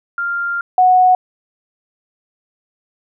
sine tone pair in turn, 1395 / 736.4 Hz, F6 / F#5, -2 / -8 cents, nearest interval major seventh, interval 1106 cents, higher first, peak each -17 / -7 dBFS, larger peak second, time 0.18-0.61 / 0.78-1.15 s, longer first, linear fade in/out 2 ms, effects none

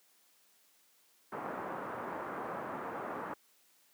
white low-pass noise, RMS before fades -40 dBFS, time 1.32-3.34 s, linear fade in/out 5 ms, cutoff 1300 Hz, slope 24 dB/octave, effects white hiss -68 dBFS RMS until 3.93 s + high-pass 200 Hz 12 dB/octave

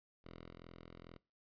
5% pulse tone with level steps, 42.28 Hz, E1, 45 cents sharp, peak -40 / -42 dBFS, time 0.24-1.18 s, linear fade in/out 10 ms, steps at 0.52 s, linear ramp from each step 2 ms, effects noise-tail reverb RT60 0.3 s tail -23 dB re dry + resampled to 11025 Hz

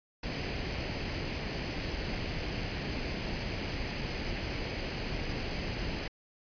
pink noise with comb filter, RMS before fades -35 dBFS, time 0.23-6.08 s, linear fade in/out 5 ms, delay 0.41 ms, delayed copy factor +0.5, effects resampled to 11025 Hz

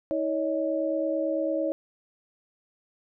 sine tone cluster, 320.3 / 561 / 630 Hz, E4 / C#5 / D#5, -50 / +21 / +21 cents, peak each -29 / -27 / -32 dBFS, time 0.11-1.72 s, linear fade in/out 0 ms, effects none

